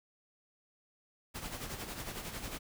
pink noise with tremolo, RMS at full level -40 dBFS, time 1.34-2.59 s, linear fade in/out 20 ms, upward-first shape sine, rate 11 Hz, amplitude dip 55%, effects none

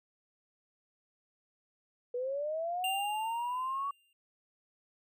sine linear sweep, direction up, 480.9 to 1134 Hz, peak -32 dBFS, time 2.14-3.91 s, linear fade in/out 5 ms
square tone with exponential decay, 2792 Hz, F7, 1 cent flat, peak -32 dBFS, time 2.84-4.13 s, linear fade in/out 2 ms, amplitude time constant 280 ms
effects none

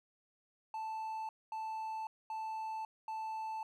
triangle tone bursts, 880 Hz, A5, in tune, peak -36 dBFS, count 4, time 0.74-3.63 s, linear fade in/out 2 ms, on 550 ms, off 230 ms, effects none

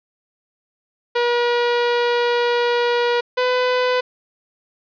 sawtooth tone pair in turn, 480 / 501.6 Hz, B4 / B4, -49 / +27 cents, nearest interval minor second, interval 76 cents, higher second, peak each -12 dBFS, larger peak neither, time 1.15-3.21 / 3.37-4.01 s, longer first, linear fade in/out 10 ms, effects resampled to 11025 Hz + 9-bit

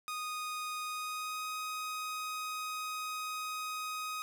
sawtooth tone with pitch glide, 1240 to 1254.4 Hz, D#6 to D#6, -6 to +14 cents, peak -33 dBFS, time 0.08-4.22 s, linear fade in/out 0 ms, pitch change +20 cents, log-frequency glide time 0.84-1.46 s, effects none

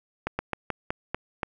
slowing click train, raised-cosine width 0.5 ms, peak -12 dBFS, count 7, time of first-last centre 0.27-1.432 s, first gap 120 ms, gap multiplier 1.19, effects 9-bit

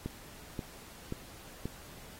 click train, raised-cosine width 3 ms, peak -22 dBFS, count 4, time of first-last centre 0.06-1.656 s, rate 1.88 Hz, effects pink hiss -52 dBFS RMS until 2.19 s + AAC 48 kbps

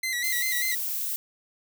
sawtooth tone with vibrato, 2000 Hz, B6, 21 cents sharp, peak -23 dBFS, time 0.03-0.75 s, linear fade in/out 5 ms, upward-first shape square, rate 5.1 Hz, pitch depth 56 cents each way
violet noise, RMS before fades -30 dBFS, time 0.24-1.16 s, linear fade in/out 0 ms
effects none

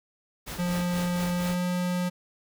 pink noise with tremolo, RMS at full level -36 dBFS, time 0.46-1.56 s, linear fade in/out 20 ms, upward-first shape sine, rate 4.2 Hz, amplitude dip 70%
square tone with pitch glide, 176.8 to 179.06 Hz, F3 to F3, +22 to +44 cents, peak -26 dBFS, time 0.58-2.1 s, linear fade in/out 20 ms, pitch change +22 cents, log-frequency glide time 1.34-1.64 s
effects none

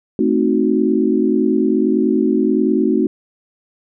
sine chord, A diminished seventh, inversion none, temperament equal, 220 / 261.6 / 311.1 / 370 Hz, A3 / C4 / Eb4 / Gb4, 0 / 0 / 0 / 0 cents, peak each -18 dBFS, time 0.19-3.07 s, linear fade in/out 2 ms, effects none

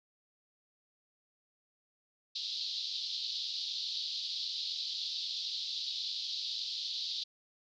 pink band-pass noise, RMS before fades -38 dBFS, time 2.35-7.24 s, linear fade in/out 10 ms, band 3600 to 4700 Hz, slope 48 dB/octave, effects none

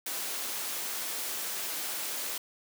white high-pass noise, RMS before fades -35 dBFS, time 0.06-2.38 s, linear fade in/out 5 ms, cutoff 270 Hz, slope 12 dB/octave, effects none

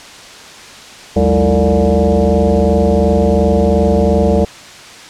sine tone with frequency modulation, 186.6 Hz, F#3, 15 cents sharp, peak -8 dBFS, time 1.16-4.45 s, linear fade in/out 5 ms, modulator 132 Hz, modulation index 3.5, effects white hiss -34 dBFS RMS until 5.09 s + low-pass 6000 Hz 12 dB/octave

